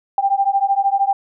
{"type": "beating tone pair", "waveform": "sine", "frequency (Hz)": [784, 797], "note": ["G5", "G5"], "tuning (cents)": [0, 28], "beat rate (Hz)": 13, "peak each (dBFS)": -17, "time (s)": [0.18, 1.13], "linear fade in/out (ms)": 2, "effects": []}